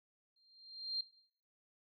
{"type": "tone with exponential growth", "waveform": "sine", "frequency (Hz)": 4186, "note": "C8", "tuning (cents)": 0, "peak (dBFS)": -32, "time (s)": [0.36, 1.01], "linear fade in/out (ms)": 5, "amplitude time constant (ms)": 140, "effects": ["noise-tail reverb RT60 0.6 s tail -17 dB re dry"]}